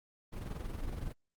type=noise with amplitude modulation; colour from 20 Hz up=brown; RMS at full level=-36 dBFS; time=0.32-1.13 s; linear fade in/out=20 ms; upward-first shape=sine; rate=21.6 Hz; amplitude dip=60%; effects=Opus 24 kbps